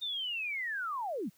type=linear sweep; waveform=sine; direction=down; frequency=3679 to 150.2 Hz; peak=-33 dBFS; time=0.01-1.3 s; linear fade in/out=20 ms; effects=white hiss -67 dBFS RMS until 1.37 s